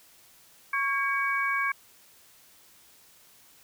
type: tone cluster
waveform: sine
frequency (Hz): 1111 / 1627 / 2260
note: C#6 / G#6 / C#7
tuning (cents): +4 / -36 / +33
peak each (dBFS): -29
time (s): 0.73-1.72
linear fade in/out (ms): 5
effects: white hiss -57 dBFS RMS until 3.63 s